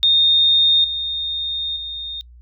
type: tone with level steps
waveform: sine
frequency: 3671 Hz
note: A#7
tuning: 27 cents flat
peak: -11 / -21 / -26 dBFS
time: 0.03-2.21 s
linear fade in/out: 0 ms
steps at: 0.84 / 1.76 s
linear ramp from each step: 5 ms
effects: noise-tail reverb RT60 0.1 s tail -26 dB re dry + added 60 Hz sine -41 dBFS peak until 2.41 s